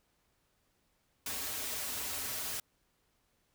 white noise with comb filter, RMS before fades -38 dBFS, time 1.26-2.6 s, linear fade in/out 2 ms, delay 5.8 ms, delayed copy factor -0.8, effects pink hiss -75 dBFS RMS until 3.54 s

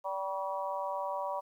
harmonic tone with a mistuned harmonic, 193.2 Hz, G3, 25 cents flat, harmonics 3 / 4 / 5 / 6, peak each -37 / -40 / -36 / -42 dBFS, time 0.04-1.41 s, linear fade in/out 20 ms, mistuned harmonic 6, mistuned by -36 cents, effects 11-bit

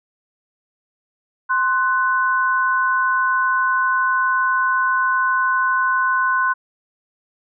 sine tone pair together, 1046.5 / 1494.1 Hz, C6 / F#6, 0 / +16 cents, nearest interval tritone, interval 616 cents, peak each -18 dBFS, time 1.49-6.54 s, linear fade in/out 20 ms, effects none

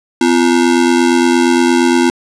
square ring-modulated tone, 298.8 Hz, D4, 30 cents sharp, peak -6 dBFS, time 0.21-2.1 s, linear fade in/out 2 ms, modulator 44.3 Hz, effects resampled to 22050 Hz + 7-bit

